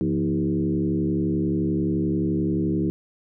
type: tone with frequency modulation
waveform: sine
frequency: 246.9 Hz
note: B3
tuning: in tune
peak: -20 dBFS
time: 0.01-2.9 s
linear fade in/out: 0 ms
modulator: 71.5 Hz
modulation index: 1.8
effects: none